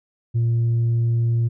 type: tone with tanh clipping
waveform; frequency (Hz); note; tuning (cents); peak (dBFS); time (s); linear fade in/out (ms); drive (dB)
sine; 116.54; A#2; 0; -17; 0.34-1.49; 20; 1
effects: none